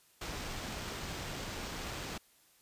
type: noise with sample-and-hold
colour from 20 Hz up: pink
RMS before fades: -41 dBFS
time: 0.21-2.18 s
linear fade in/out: 5 ms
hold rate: 11025 Hz
effects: white hiss -66 dBFS RMS until 2.61 s + resampled to 32000 Hz